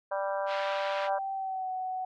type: harmonic tone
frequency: 196 Hz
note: G3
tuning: in tune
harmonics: 3 / 4 / 5 / 6 / 7 / 8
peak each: -31 / -36 / -36 / -42 / -44 / -42 dBFS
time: 0.11-1.19 s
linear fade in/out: 10 ms
type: band-pass noise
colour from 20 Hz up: pink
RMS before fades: -40 dBFS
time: 0.46-1.1 s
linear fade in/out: 50 ms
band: 1300 to 3700 Hz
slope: 24 dB/octave
type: tone with pitch glide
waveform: sine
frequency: 777 to 745.8 Hz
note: G5 to F#5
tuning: -16 to +14 cents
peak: -31 dBFS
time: 1.07-2.05 s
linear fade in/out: 5 ms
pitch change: -70 cents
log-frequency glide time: 1.33-1.7 s
effects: none